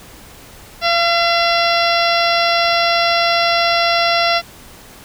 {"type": "harmonic tone with a mistuned harmonic", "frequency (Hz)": 683, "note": "F5", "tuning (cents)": -39, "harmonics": [1, 2, 3, 4, 5, 6, 7, 8], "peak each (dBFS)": [-16, -19, -21, -22, -23, -24, -24, -25], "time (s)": [0.81, 4.42], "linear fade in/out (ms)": 50, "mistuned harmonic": 3, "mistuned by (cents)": -15, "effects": ["pink hiss -40 dBFS RMS until 5.04 s"]}